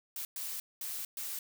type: noise bursts at uneven times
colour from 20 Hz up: blue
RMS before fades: -39 dBFS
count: 4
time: 0.16-0.25 / 0.36-0.6 / 0.81-1.05 / 1.17-1.39 s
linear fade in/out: 2 ms
effects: none